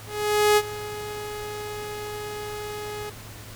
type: tone with ADSR envelope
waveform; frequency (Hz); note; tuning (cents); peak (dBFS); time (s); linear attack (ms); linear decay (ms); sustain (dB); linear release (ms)
sawtooth; 419.1; G#4; +16; -11; 0.06-3.1; 510; 48; -17; 7
effects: added 107 Hz sine -43 dBFS peak until 3.55 s + pink hiss -43 dBFS RMS until 3.55 s